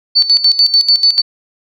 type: tone with tremolo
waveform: sine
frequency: 4502 Hz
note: C#8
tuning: 26 cents sharp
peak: -5 dBFS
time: 0.15-1.22 s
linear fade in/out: 20 ms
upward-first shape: square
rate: 6.8 Hz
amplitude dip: 75%
effects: none